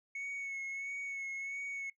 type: tone with vibrato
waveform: sine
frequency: 2205 Hz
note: C#7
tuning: 10 cents flat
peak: -35 dBFS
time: 0.15-1.9 s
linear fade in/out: 5 ms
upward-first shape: sine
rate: 1.5 Hz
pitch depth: 27 cents each way
effects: noise-tail reverb RT60 0.1 s tail -19 dB re dry + tanh soft clip ceiling -37 dBFS